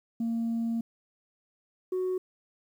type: tone pair in turn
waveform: sine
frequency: 230.1 / 369.5 Hz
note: A#3 / F#4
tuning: -22 / -2 cents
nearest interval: minor sixth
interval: 820 cents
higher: second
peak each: -25 dBFS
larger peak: neither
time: 0.2-0.81 / 1.92-2.18 s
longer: first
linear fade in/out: 5 ms
effects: tanh soft clip ceiling -25 dBFS + 10-bit